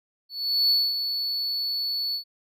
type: tone with ADSR envelope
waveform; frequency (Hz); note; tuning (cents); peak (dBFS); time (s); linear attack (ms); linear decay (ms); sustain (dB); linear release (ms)
triangle; 4435; C#8; 0; -16; 0.29-2.24; 410; 230; -8; 95
effects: none